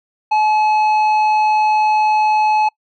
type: tone with tanh clipping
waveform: triangle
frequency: 856 Hz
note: A5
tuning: 48 cents flat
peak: -13 dBFS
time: 0.31-2.69 s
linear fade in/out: 10 ms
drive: 12 dB
effects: noise-tail reverb RT60 0.1 s tail -26 dB re dry